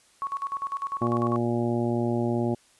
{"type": "tone with tremolo", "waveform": "sine", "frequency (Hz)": 1108.7, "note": "C#6", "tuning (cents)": 0, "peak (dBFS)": -26, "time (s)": [0.22, 1.36], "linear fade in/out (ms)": 0, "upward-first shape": "square", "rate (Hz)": 10, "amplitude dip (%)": 80}
{"type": "harmonic tone", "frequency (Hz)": 118.5, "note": "A#2", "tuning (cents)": 29, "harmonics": [1, 2, 3, 4, 5, 6, 7], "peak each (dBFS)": [-29, -27, -28, -39, -34, -38, -37], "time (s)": [1.01, 2.55], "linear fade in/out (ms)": 10}
{"effects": ["white hiss -60 dBFS RMS until 2.79 s", "resampled to 24000 Hz"]}